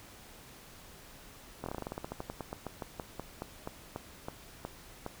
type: slowing click train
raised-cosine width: 1 ms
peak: -23 dBFS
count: 26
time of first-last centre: 1.64-5.064 s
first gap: 22 ms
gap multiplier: 1.13
effects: pink hiss -53 dBFS RMS until 5.2 s